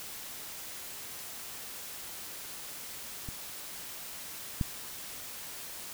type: clicks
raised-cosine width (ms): 5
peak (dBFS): -27 / -16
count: 2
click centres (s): 3.288 / 4.612
effects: white hiss -43 dBFS RMS until 5.93 s